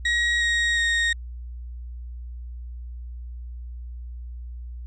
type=tone with pitch steps; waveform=35% pulse; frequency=1898 / 1879.5 / 1861.1 Hz; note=A#6 / A#6 / A#6; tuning=+31 / +14 / -3 cents; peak=-18 dBFS; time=0.05-1.13 s; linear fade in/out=5 ms; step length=360 ms; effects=added 60 Hz sine -33 dBFS peak until 4.86 s + resampled to 16000 Hz